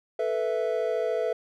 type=chord; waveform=triangle; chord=A suspended second; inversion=none; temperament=equal; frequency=440 / 493.9 / 659.3 Hz; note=A4 / B4 / E5; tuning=0 / 0 / 0 cents; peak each=-27 dBFS; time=0.19-1.33 s; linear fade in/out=5 ms; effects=none